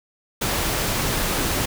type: noise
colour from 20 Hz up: pink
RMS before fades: -23 dBFS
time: 0.41-1.66 s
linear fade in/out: 10 ms
effects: none